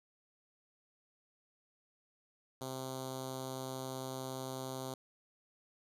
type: tone with notch filter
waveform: 5% pulse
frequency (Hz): 131.1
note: C3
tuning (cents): +4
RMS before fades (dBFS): -42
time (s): 2.61-4.94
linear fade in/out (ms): 2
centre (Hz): 1800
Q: 0.57
effects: resampled to 32000 Hz